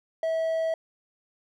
triangle tone, 649 Hz, E5, 27 cents flat, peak -22 dBFS, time 0.23-0.74 s, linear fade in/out 2 ms, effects none

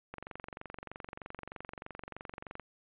click train, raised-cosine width 0.5 ms, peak -27 dBFS, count 58, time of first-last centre 0.14-2.597 s, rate 23.2 Hz, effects resampled to 8000 Hz

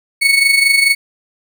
35% pulse tone with amplitude modulation, 2215 Hz, C#7, 2 cents flat, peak -5 dBFS, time 0.21-0.95 s, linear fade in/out 20 ms, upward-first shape sine, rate 24.6 Hz, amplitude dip 60%, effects none

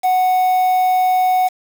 triangle tone with quantisation, 740 Hz, F#5, in tune, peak -10 dBFS, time 0.03-1.49 s, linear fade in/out 20 ms, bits 5, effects none

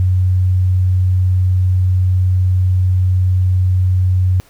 sine tone, 92.1 Hz, F#2, 7 cents flat, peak -10 dBFS, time 0-4.4 s, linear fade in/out 0 ms, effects pink hiss -49 dBFS RMS until 4.49 s

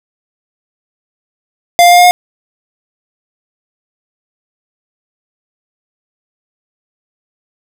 square tone with pitch steps, 697 / 701.8 / 706.7 / 711.6 / 716.6 Hz, F5 / F5 / F5 / F5 / F5, -4 / +8 / +20 / +32 / +44 cents, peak -3 dBFS, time 1.79-2.11 s, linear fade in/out 0 ms, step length 64 ms, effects none

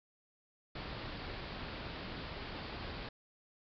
pink low-pass noise, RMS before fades -44 dBFS, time 0.75-3.09 s, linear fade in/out 5 ms, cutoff 4900 Hz, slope 96 dB/octave, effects none

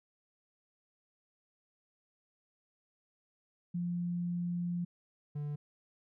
sine / triangle tone pair in turn, 174.61 / 146.83 Hz, F3 / D3, 0 / 0 cents, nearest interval minor third, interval 300 cents, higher first, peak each -32 / -33 dBFS, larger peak first, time 3.74-4.85 / 5.35-5.56 s, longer first, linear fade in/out 10 ms, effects none

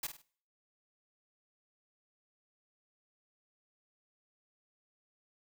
white noise with echo, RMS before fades -37 dBFS, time 0.03-0.07 s, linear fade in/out 5 ms, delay 50 ms, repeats 3, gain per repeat -9 dB, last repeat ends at 0.22 s, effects noise-tail reverb RT60 0.5 s tail -21 dB re dry

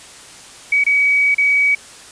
sine tone with dropouts, 2269 Hz, C#7, 40 cents sharp, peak -11 dBFS, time 0.72-1.75 s, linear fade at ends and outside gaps 5 ms, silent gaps 0.839-0.864 / 1.346-1.381 s, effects white hiss -39 dBFS RMS until 2.11 s + resampled to 22050 Hz

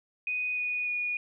sine tone with pitch steps, 2489 / 2470 / 2452 Hz, D#7 / D#7 / D#7, 0 / -13 / -26 cents, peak -28 dBFS, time 0.27-1.17 s, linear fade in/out 2 ms, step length 300 ms, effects none

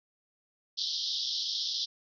white band-pass noise, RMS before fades -33 dBFS, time 0.77-1.86 s, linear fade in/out 20 ms, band 3200 to 5500 Hz, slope 96 dB/octave, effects none

